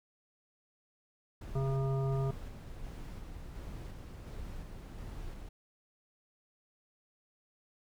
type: noise with tremolo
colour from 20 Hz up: brown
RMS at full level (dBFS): -43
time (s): 1.41-5.49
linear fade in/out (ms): 5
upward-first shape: square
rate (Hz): 1.4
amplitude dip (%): 25
type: harmonic tone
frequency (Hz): 135.1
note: C#3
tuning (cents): -44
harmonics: 1 / 3 / 5 / 7 / 9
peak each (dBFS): -30 / -38 / -43 / -50 / -48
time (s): 1.55-2.31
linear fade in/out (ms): 5
effects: none